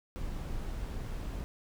brown noise, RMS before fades -37 dBFS, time 0.16-1.44 s, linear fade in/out 0 ms, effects none

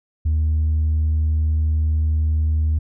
triangle tone with tanh clipping, 77.78 Hz, D#2, in tune, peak -16 dBFS, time 0.25-2.79 s, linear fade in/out 10 ms, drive 6 dB, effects none

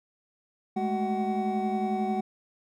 triangle tone cluster, 208.2 / 219.3 / 374.8 / 751 Hz, G#3 / A3 / F#4 / F#5, +5 / -6 / +22 / +26 cents, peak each -28 / -32 / -31 / -28 dBFS, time 0.76-2.21 s, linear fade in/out 10 ms, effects none

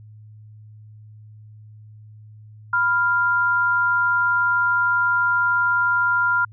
sine tone pair together, 987.8 / 1396.9 Hz, B5 / F6, 0 / 0 cents, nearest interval tritone, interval 600 cents, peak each -23 / -17 dBFS, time 2.73-6.45 s, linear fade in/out 5 ms, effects added 107 Hz sine -41 dBFS peak until 6.52 s

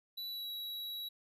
square tone with pitch glide, 3951 to 3890 Hz, B7 to B7, 0 to -27 cents, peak -40 dBFS, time 0.17-1.09 s, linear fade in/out 10 ms, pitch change -27 cents, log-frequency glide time 0.29-0.5 s, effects none

